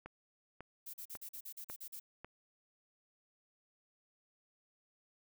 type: click train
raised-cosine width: 0.5 ms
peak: -32 dBFS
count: 5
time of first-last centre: 0.06-2.246 s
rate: 1.83 Hz
type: noise bursts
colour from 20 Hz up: violet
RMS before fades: -47 dBFS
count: 10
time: 0.86-1.999 s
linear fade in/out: 10 ms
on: 77 ms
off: 41 ms
effects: none